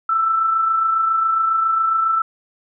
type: tone pair together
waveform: sine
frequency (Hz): 1300 / 1327.3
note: E6 / E6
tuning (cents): -24 / +12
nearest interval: unison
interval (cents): 36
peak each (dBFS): -27 / -15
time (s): 0.09-2.22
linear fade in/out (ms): 5
effects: none